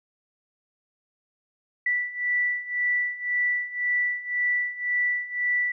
sine beating tone pair, 1965 / 1966.9 Hz, B6 / B6, -9 / -8 cents, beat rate 1.9 Hz, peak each -28 / -25 dBFS, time 1.86-5.72 s, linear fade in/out 5 ms, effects none

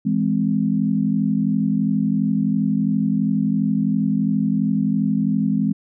sine chord, E augmented, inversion none, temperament equal with one note detuned, 164.81 / 207.7 / 259.8 Hz, E3 / G#3 / B#3, 0 / 0 / -12 cents, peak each -23 / -19 / -22 dBFS, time 0.05-5.73 s, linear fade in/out 10 ms, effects none

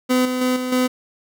30% pulse tone with level steps, 253.3 Hz, B3, 44 cents sharp, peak -12 / -18 / -14 / -20 / -13 dBFS, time 0.09-0.88 s, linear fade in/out 20 ms, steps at 0.25 / 0.41 / 0.56 / 0.72 s, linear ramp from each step 5 ms, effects none

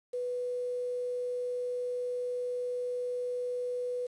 sine tone with quantisation, 493.9 Hz, B4, in tune, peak -31 dBFS, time 0.13-4.07 s, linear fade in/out 10 ms, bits 9, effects resampled to 24000 Hz

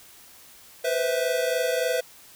square tone cluster, 492.6 / 516 / 655 Hz, B4 / C5 / E5, -5 / -24 / -11 cents, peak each -28 dBFS, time 0.84-2.01 s, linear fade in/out 10 ms, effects white hiss -50 dBFS RMS until 2.35 s

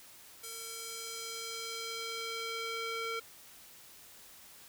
square tone with band-pass filter sweep, 455.4 Hz, A#4, 40 cents flat, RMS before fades -40 dBFS, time 0.43-3.2 s, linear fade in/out 10 ms, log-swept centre 9900 to 2100 Hz, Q 0.89, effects white hiss -55 dBFS RMS until 4.68 s

